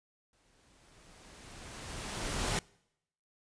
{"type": "noise with exponential growth", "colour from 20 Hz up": "pink", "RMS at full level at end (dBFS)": -31, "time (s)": [0.33, 2.59], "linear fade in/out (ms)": 1, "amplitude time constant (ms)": 490, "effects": ["noise-tail reverb RT60 0.8 s tail -25 dB re dry", "resampled to 22050 Hz"]}